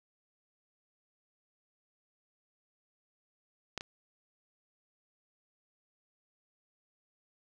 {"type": "clicks", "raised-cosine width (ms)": 0.2, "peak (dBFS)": [-18, -23], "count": 2, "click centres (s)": [3.777, 3.809], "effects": []}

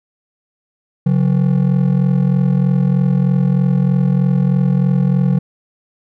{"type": "ring-modulated tone", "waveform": "triangle", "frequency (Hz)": 160.3, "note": "E3", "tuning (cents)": -48, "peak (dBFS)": -6, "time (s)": [1.06, 5.39], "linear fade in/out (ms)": 2, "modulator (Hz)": 21.6, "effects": []}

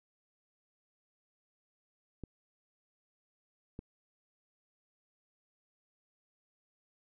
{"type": "clicks", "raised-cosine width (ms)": 3, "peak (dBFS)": -29, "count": 2, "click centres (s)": [2.237, 3.791], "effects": []}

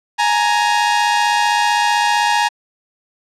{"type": "tone pair together", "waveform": "sawtooth", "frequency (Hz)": [836.7, 932.3], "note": ["G#5", "A#5"], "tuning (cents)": [13, 0], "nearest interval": "major second", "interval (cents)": 187, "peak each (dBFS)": -12, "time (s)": [0.18, 2.49], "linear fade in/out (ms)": 20, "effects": ["low-pass 7000 Hz 12 dB/octave"]}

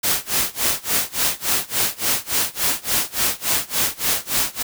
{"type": "noise with tremolo", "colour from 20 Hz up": "white", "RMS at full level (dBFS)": -18, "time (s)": [0.03, 4.63], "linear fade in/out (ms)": 10, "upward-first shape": "sine", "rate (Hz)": 3.5, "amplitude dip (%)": 95, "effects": []}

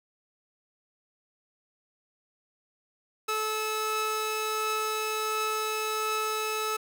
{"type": "tone pair together", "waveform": "sawtooth", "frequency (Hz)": [433.8, 1300], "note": ["A4", "E6"], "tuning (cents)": [-25, -24], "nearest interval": "octave + perfect fifth", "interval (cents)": 1901, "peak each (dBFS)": [-28, -26], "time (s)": [3.28, 6.77], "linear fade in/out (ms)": 10, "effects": []}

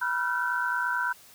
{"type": "tone cluster", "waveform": "sine", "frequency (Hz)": [977, 1368, 1417, 1531], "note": ["B5", "F6", "F6", "G6"], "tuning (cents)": [-19, -36, 25, -41], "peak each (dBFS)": [-30, -34, -35, -28], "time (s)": [0.01, 1.13], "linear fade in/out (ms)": 10, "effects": ["white hiss -53 dBFS RMS until 1.34 s"]}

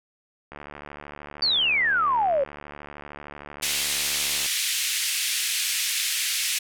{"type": "click train", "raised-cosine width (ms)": 0.5, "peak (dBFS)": -23, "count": 289, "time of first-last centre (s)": [0.52, 4.46], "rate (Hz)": 73.1}
{"type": "exponential sweep", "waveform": "sine", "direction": "down", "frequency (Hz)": [4699, 523.3], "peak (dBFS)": -19, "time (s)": [1.42, 2.44], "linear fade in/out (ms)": 5}
{"type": "band-pass noise", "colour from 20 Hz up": "pink", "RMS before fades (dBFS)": -26, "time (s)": [3.62, 6.59], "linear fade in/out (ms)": 10, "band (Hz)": [2200, 13000], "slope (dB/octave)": 24}
{"effects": []}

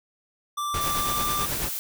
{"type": "tone with pitch glide", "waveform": "square", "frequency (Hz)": [1174.7, 1183.6], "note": ["D6", "D6"], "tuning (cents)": [0, 13], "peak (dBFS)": -27, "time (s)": [0.57, 1.46], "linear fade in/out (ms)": 10, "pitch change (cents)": 13, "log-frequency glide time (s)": [0.86, 1.25]}
{"type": "noise with tremolo", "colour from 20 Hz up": "pink", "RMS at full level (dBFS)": -29, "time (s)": [0.74, 1.69], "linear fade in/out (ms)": 2, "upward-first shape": "triangle", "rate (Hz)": 9.2, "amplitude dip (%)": 60}
{"type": "noise", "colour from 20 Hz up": "blue", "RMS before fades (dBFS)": -31, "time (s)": [0.81, 1.79], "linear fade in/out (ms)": 0}
{"effects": []}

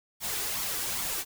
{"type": "noise with flanger", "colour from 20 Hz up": "white", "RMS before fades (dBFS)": -32, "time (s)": [0.2, 1.25], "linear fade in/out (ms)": 50, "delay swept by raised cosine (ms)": [0.88, 2.68], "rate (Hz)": 2.5, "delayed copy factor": 0.5, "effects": []}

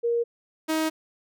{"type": "tone pair in turn", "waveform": ["sine", "sawtooth"], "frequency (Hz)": [470, 316.2], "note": ["A#4", "D#4"], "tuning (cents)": [14, 28], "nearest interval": "perfect fifth", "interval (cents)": 686, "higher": "first", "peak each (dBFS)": [-21, -19], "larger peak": "second", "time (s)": [[0.03, 0.24], [0.68, 0.9]], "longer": "second", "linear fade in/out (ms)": 20, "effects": []}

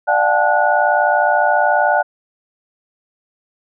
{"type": "tone cluster", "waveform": "sine", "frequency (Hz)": [593, 707, 767, 866, 1461], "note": ["D5", "F5", "G5", "A5", "F#6"], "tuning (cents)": [17, 21, -38, -28, -22], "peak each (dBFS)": -18, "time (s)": [0.07, 2.03], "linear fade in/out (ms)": 20, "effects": []}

